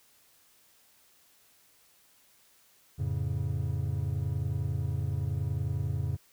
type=chord; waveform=triangle; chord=F augmented; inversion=none; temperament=equal with one note detuned; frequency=87.31 / 108.17 / 138.59 Hz; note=F2 / A2 / C#3; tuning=0 / -29 / 0 cents; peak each=-31 dBFS; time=2.98-6.17 s; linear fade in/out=20 ms; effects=white hiss -63 dBFS RMS until 6.32 s